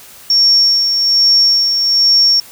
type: tone with tremolo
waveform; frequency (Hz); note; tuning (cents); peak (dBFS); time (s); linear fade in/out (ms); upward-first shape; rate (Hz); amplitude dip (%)
sine; 5500; F8; -27; -6; 0.3-2.4; 2; sine; 1.2; 45
effects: white hiss -38 dBFS RMS until 2.51 s